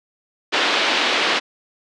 white band-pass noise, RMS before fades -19 dBFS, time 0.52-1.4 s, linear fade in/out 20 ms, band 260 to 3900 Hz, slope 24 dB/octave, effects resampled to 22050 Hz

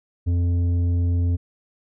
sine tone with tanh clipping, 87.2 Hz, F2, 2 cents flat, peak -19 dBFS, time 0.26-1.37 s, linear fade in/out 20 ms, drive 8 dB, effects none

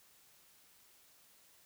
silence, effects white hiss -65 dBFS RMS until 1.65 s

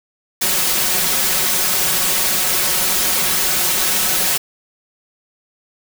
white noise with comb filter, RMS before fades -17 dBFS, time 0.41-4.38 s, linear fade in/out 10 ms, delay 5.4 ms, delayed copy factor +0.95, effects none

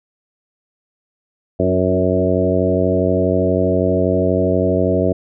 harmonic tone with a mistuned harmonic, 92.4 Hz, F#2, 2 cents flat, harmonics 1 / 2 / 3 / 4 / 5 / 6 / 7, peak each -21 / -21 / -21 / -21 / -21 / -21 / -21 dBFS, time 1.59-5.13 s, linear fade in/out 10 ms, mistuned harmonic 4, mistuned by -19 cents, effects none

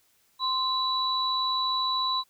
sine tone pair together, 1039 / 3937 Hz, C6 / B7, -12 / -6 cents, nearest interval octave + major seventh, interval 2306 cents, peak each -27 dBFS, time 0.39-2.24 s, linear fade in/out 50 ms, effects white hiss -66 dBFS RMS until 2.29 s

